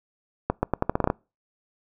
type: accelerating click train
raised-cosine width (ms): 1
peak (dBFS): -7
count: 10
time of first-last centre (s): 0.5-1.101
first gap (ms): 130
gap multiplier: 0.82
effects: noise-tail reverb RT60 0.3 s tail -26 dB re dry